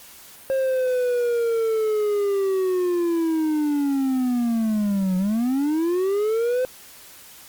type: linear two-way sweep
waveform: triangle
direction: down then up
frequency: 537 to 181.9 to 516 Hz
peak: -17 dBFS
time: 0.5-6.65 s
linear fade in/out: 0 ms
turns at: 5.17 s
effects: white hiss -45 dBFS RMS until 7.48 s + Opus 48 kbps